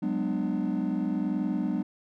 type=chord; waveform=triangle; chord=G# half-diminished seventh; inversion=third; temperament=just; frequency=186.89 / 207.7 / 249.2 / 299 Hz; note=F#3 / G#3 / B3 / D4; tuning=+18 / 0 / +16 / +31 cents; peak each=-29 dBFS; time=0.02-1.83 s; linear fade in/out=10 ms; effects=tanh soft clip ceiling -17 dBFS